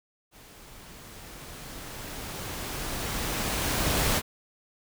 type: noise with level ramp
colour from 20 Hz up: pink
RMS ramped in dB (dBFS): -51 to -24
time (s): 0.31-4.22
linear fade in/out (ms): 50
effects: none